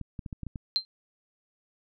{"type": "clicks", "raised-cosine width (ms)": 5, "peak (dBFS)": -24, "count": 7, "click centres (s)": [0.013, 0.192, 0.262, 0.328, 0.433, 0.467, 0.558]}
{"type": "tone with exponential decay", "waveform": "sine", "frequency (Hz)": 4134, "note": "C8", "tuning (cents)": -22, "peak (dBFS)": -18, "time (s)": [0.76, 0.85], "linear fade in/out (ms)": 0, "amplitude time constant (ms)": 19}
{"effects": []}